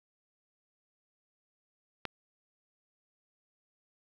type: click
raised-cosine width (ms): 0.3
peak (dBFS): -18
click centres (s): 2.053
effects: 8-bit